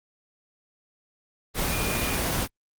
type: tone in noise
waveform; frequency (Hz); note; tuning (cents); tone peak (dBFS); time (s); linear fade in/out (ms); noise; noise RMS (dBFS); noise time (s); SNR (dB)
sine; 2429; D#7; -42; -32; 1.67-2.19; 50; pink; -26; 1.54-2.48; -9
effects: Opus 24 kbps